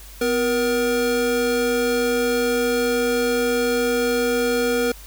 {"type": "tone pair together", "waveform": "square", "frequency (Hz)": [251.5, 474.8], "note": ["B3", "A#4"], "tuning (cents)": [32, 32], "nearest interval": "major seventh", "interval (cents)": 1100, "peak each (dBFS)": [-25, -20], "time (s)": [0.21, 4.92], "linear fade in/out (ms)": 5, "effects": ["added 50 Hz sine -40 dBFS peak until 5.06 s", "white hiss -44 dBFS RMS until 5.06 s"]}